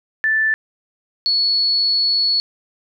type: tone pair in turn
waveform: sine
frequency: 1760 / 4397 Hz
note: A6 / C#8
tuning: 0 / -15 cents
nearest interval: octave + major third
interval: 1585 cents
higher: second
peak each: -14 dBFS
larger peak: neither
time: 0.24-0.54 / 1.26-2.4 s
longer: second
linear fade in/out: 0 ms
effects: none